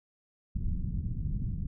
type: low-pass noise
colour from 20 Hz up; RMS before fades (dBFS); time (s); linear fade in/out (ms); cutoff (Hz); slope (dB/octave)
pink; -32; 0.55-1.67; 10; 180; 24
effects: none